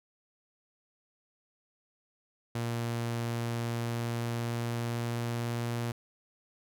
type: tone with pitch glide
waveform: sawtooth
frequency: 117.4 to 118.28 Hz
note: A#2 to A#2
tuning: +13 to +26 cents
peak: -27 dBFS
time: 2.55-5.92 s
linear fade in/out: 5 ms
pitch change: +13 cents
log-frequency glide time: 3.78-5.58 s
effects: none